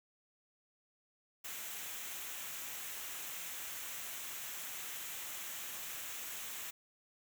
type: noise with comb filter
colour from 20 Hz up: white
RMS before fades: -44 dBFS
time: 1.44-6.71 s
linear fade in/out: 10 ms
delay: 0.21 ms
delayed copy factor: -0.5
effects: none